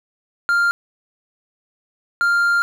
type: tone pair in turn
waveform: triangle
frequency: 1396.9 / 1396.9 Hz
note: F6 / F6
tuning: 0 / 0 cents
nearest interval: unison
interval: 0 cents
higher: neither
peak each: -12 dBFS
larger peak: neither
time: 0.49-0.71 / 2.21-2.62 s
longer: second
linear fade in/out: 0 ms
effects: none